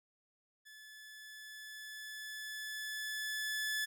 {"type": "tone with level ramp", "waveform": "sawtooth", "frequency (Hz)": 1727, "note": "A6", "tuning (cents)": -33, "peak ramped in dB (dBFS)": [-50, -30], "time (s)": [0.65, 3.86], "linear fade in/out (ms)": 20, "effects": []}